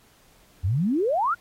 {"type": "exponential sweep", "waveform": "sine", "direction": "up", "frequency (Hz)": [81.5, 1480], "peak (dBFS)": -20, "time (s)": [0.63, 1.35], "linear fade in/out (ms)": 20, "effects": ["pink hiss -58 dBFS RMS until 1.4 s", "AAC 48 kbps"]}